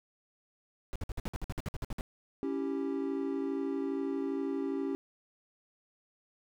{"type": "noise bursts", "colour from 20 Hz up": "brown", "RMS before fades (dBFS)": -35, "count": 14, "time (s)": [0.93, 2.009], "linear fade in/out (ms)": 0, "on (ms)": 26, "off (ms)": 55}
{"type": "chord", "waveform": "triangle", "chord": "C# diminished", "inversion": "none", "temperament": "equal", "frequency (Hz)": [277.2, 329.6, 392], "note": ["C#4", "E4", "G4"], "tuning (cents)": [0, 0, 0], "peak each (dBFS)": [-32, -37, -34], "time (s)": [2.43, 4.95], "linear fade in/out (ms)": 0}
{"effects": []}